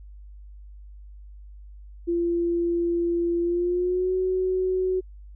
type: tone with pitch glide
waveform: sine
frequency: 342.7 to 371.6 Hz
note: F4 to F#4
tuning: -33 to +7 cents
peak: -21 dBFS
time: 2.07-5.01 s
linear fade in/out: 20 ms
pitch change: +140 cents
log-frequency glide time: 3.41-4.14 s
effects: added 50 Hz sine -41 dBFS peak until 5.35 s